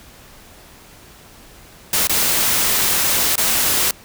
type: noise with dropouts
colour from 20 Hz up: white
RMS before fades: -17 dBFS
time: 1.93-3.91 s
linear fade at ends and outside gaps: 2 ms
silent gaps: 2.072-2.095 / 3.356-3.379 s
effects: pink hiss -44 dBFS RMS until 4.04 s

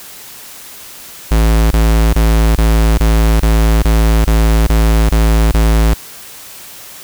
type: tone bursts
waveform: square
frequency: 55 Hz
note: A1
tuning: in tune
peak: -8 dBFS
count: 11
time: 1.31-5.94 s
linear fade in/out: 5 ms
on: 400 ms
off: 23 ms
effects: white hiss -33 dBFS RMS until 7.03 s

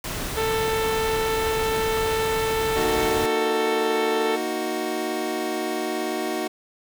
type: noise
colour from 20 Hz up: pink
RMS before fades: -30 dBFS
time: 0.04-3.26 s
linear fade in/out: 2 ms
type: harmonic tone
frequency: 443.4 Hz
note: A4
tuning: 13 cents sharp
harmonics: 1 / 2 / 3 / 4 / 5 / 6 / 7 / 8 / 9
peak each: -23 / -29 / -33 / -35 / -37 / -39 / -40 / -41 / -42 dBFS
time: 0.36-4.37 s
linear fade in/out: 20 ms
type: chord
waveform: 25% pulse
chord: D# minor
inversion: second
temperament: equal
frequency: 233.1 / 311.1 / 370 Hz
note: A#3 / D#4 / F#4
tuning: 0 / 0 / 0 cents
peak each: -29 / -25 / -24 dBFS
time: 2.76-6.48 s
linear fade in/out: 10 ms
effects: none

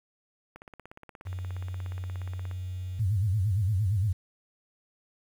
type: click train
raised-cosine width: 0.5 ms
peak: -30 dBFS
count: 34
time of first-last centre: 0.56-2.513 s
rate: 16.9 Hz
type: tone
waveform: sine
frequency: 91.7 Hz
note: F#2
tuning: 15 cents flat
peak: -32 dBFS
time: 1.25-3.01 s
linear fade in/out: 20 ms
type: tone with vibrato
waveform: sine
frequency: 100 Hz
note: G2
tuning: 35 cents sharp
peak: -23 dBFS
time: 2.99-4.13 s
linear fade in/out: 10 ms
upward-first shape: sine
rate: 8.7 Hz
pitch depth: 190 cents each way
effects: 9-bit

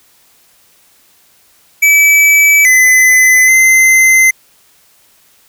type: tone with pitch steps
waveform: square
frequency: 2300 / 2024 / 2066 Hz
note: D7 / B6 / C7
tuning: -37 / +42 / -22 cents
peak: -5 dBFS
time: 1.82-4.31 s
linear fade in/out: 10 ms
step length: 830 ms
effects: white hiss -49 dBFS RMS until 5.48 s

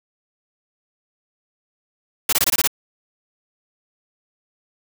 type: noise bursts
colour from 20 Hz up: white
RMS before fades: -17 dBFS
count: 7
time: 2.29-2.675 s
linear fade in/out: 5 ms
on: 37 ms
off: 21 ms
effects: none

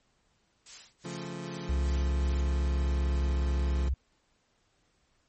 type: noise with tremolo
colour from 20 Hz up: blue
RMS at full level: -41 dBFS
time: 0.66-2.41 s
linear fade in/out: 2 ms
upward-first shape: sine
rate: 2.5 Hz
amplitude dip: 100%
type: chord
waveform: 25% pulse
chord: Db augmented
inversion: none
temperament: equal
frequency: 138.59 / 174.61 / 220 Hz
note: Db3 / F3 / A3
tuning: 0 / 0 / 0 cents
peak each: -38 / -35 / -41 dBFS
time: 1.04-3.89 s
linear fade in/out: 10 ms
type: tone with pitch glide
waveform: sine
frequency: 66.7 to 66.09 Hz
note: C2 to C2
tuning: +34 to +18 cents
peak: -25 dBFS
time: 1.69-3.94 s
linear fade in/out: 5 ms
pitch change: -16 cents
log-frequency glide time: 2.04-3.28 s
effects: pink hiss -71 dBFS RMS until 5.28 s + MP3 32 kbps

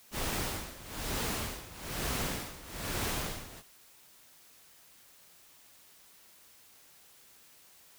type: noise with tremolo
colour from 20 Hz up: pink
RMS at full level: -33 dBFS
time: 0.11-3.63 s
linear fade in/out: 50 ms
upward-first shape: sine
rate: 1.1 Hz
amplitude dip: 85%
effects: white hiss -59 dBFS RMS until 7.98 s

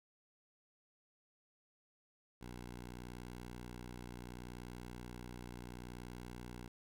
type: tone with vibrato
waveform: 10% pulse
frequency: 60.7 Hz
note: B1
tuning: 29 cents flat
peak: -39 dBFS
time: 2.41-6.68 s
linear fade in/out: 5 ms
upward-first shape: sine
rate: 19 Hz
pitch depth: 30 cents each way
effects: none

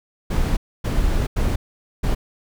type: noise bursts at uneven times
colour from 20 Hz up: brown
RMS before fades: -19 dBFS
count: 4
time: 0.3-0.57 / 0.84-1.27 / 1.36-1.56 / 2.03-2.15 s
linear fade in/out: 10 ms
effects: none

